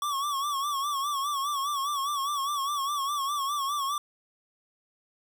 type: tone with vibrato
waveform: square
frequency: 1131 Hz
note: C#6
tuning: 34 cents sharp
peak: -28 dBFS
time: 0.02-3.98 s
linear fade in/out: 2 ms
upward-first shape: sine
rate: 4.9 Hz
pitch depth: 84 cents each way
effects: 10-bit